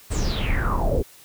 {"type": "noise with low-pass filter sweep", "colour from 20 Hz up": "brown", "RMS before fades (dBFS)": -22, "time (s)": [0.1, 1.03], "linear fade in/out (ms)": 20, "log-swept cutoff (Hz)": [8700, 400], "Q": 8.7, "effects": ["white hiss -49 dBFS RMS until 1.24 s"]}